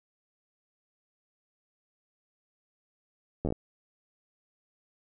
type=slowing click train; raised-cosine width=2 ms; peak=-17 dBFS; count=6; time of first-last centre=3.45-3.524 s; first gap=11 ms; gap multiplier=1.15; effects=none